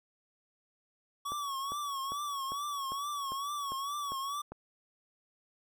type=tone with vibrato; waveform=square; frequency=1124 Hz; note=C#6; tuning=24 cents sharp; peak=-35 dBFS; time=1.25-4.42 s; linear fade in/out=10 ms; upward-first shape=triangle; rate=2.3 Hz; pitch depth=95 cents each way
type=click train; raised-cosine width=1 ms; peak=-29 dBFS; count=9; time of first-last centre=1.32-4.52 s; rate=2.5 Hz
effects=none